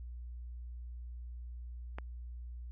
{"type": "click", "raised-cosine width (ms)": 0.5, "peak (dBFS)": -26, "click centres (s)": 1.985, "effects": ["added 60 Hz sine -42 dBFS peak until 2.71 s"]}